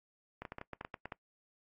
clicks, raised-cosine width 0.5 ms, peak -27 dBFS, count 11, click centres 0.42 / 0.452 / 0.521 / 0.584 / 0.614 / 0.733 / 0.811 / 0.849 / 0.942 / 1.056 / 1.122 s, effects noise-tail reverb RT60 0.1 s tail -20 dB re dry + AAC 32 kbps

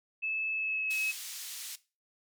sine tone with pitch glide, 2611 to 2565 Hz, E7 to E7, -17 to -48 cents, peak -30 dBFS, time 0.22-1.12 s, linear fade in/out 20 ms, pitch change -31 cents, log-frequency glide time 0.52-1.01 s
pink band-pass noise, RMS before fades -42 dBFS, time 0.9-1.76 s, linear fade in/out 10 ms, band 3700 to 16000 Hz, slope 12 dB/octave
effects noise-tail reverb RT60 0.3 s tail -18 dB re dry

